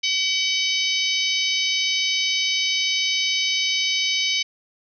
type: harmonic tone with a mistuned harmonic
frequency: 759 Hz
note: F#5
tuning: 44 cents sharp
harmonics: 3 / 4 / 5 / 6 / 7 / 8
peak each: -25 / -24 / -27 / -29 / -29 / -31 dBFS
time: 0.03-4.43 s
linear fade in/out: 10 ms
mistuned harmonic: 7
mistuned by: -42 cents
effects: none